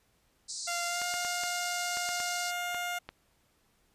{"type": "band-pass noise", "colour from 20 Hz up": "pink", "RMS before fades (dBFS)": -39, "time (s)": [0.48, 2.52], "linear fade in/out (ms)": 20, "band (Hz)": [4100, 8800], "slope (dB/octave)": 96}
{"type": "tone with pitch glide", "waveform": "15% pulse", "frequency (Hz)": [694, 707.8], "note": ["F5", "F5"], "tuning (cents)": [-11, 23], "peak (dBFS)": -26, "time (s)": [0.67, 2.99], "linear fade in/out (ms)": 10, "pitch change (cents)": 34, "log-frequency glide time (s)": [0.87, 1.03]}
{"type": "clicks", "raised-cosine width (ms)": 0.3, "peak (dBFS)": -24, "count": 9, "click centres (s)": [1.017, 1.14, 1.249, 1.436, 1.971, 2.09, 2.202, 2.746, 3.09]}
{"effects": ["pink hiss -70 dBFS RMS until 3.94 s", "resampled to 32000 Hz"]}